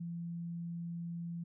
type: tone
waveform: sine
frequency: 170 Hz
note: F3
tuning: 46 cents flat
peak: -38 dBFS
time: 0-1.44 s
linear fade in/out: 10 ms
effects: none